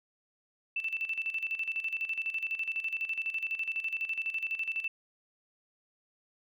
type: tone with tremolo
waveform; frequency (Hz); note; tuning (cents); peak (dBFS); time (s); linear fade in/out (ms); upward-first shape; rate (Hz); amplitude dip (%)
sine; 2657; E7; +13; -29; 0.76-4.88; 5; square; 12; 70
effects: none